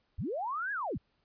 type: linear two-way sweep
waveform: sine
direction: up then down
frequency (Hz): 46.35 to 1700 to 46.35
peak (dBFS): -32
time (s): 0.18-0.98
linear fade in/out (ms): 10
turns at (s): 0.72
effects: pink hiss -75 dBFS RMS until 1.24 s + resampled to 11025 Hz